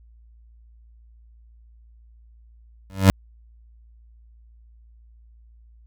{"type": "tone with exponential growth", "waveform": "25% pulse", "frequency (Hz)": 96.1, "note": "G2", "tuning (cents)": -34, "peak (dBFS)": -3, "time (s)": [2.9, 3.1], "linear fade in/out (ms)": 0, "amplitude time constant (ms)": 43, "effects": ["added 57 Hz sine -48 dBFS peak until 5.86 s"]}